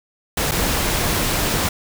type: noise with dropouts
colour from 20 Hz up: pink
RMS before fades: -20 dBFS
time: 0.37-1.69 s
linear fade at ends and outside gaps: 5 ms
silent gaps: 0.512-0.517 s
effects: none